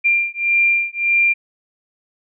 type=beating tone pair; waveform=sine; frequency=2383 / 2384.7 Hz; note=D7 / D7; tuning=+25 / +26 cents; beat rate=1.7 Hz; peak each=-17 dBFS; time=0.04-1.34 s; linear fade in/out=20 ms; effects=none